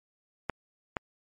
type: clicks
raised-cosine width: 0.5 ms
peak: -14 dBFS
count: 2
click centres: 0.497 / 0.968 s
effects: MP3 48 kbps